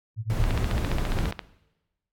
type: tone with tremolo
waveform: sine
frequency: 110 Hz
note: A2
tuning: in tune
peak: -24 dBFS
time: 0.16-0.79 s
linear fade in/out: 50 ms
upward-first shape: sine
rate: 8.9 Hz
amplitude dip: 95%
type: noise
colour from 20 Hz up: brown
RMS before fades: -26 dBFS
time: 0.3-1.31 s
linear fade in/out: 0 ms
type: click train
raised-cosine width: 0.3 ms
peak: -15 dBFS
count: 15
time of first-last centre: 0.44-1.392 s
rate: 14.7 Hz
effects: noise-tail reverb RT60 1.0 s tail -19 dB re dry + AAC 64 kbps